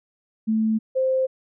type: tone pair in turn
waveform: sine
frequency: 219.8 / 522.8 Hz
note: A3 / C5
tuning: -2 / -1 cents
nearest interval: octave + minor third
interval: 1501 cents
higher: second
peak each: -18 dBFS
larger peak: neither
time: 0.47-0.79 / 0.95-1.27 s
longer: neither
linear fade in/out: 20 ms
effects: none